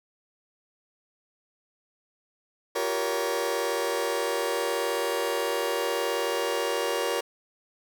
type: chord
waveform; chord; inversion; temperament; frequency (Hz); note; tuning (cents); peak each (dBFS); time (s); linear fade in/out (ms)
sawtooth; G half-diminished seventh; third; just; 352.8 / 392 / 470.4 / 564.5; F4 / G4 / Bb4 / Db5; +18 / 0 / +16 / +31; -30 / -29 / -25 / -27; 2.75-7.21; 10
effects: none